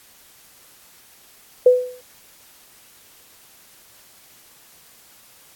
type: tone with exponential decay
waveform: sine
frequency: 499.7 Hz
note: B4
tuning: 20 cents sharp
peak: -5 dBFS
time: 1.66-2.01 s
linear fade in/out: 5 ms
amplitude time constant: 75 ms
effects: white hiss -50 dBFS RMS until 5.55 s + AAC 64 kbps